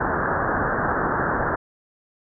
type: low-pass noise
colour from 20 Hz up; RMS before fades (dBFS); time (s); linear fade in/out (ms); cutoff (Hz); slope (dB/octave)
white; -23; 0-1.56; 10; 1700; 96
effects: none